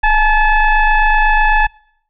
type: tone with frequency modulation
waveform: sine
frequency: 850 Hz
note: G#5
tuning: 40 cents sharp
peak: -8 dBFS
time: 0.03-1.67 s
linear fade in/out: 10 ms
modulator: 874 Hz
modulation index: 1.4
effects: noise-tail reverb RT60 0.7 s tail -25 dB re dry